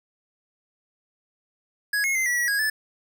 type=tone with pitch steps; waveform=square; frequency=1668 / 2166 / 2075 / 1943 / 1926 / 1648 / 1741 Hz; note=G#6 / C#7 / C7 / B6 / B6 / G#6 / A6; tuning=+7 / -41 / -15 / -29 / -44 / -14 / -19 cents; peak=-22 dBFS; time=1.93-2.7 s; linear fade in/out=5 ms; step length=110 ms; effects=none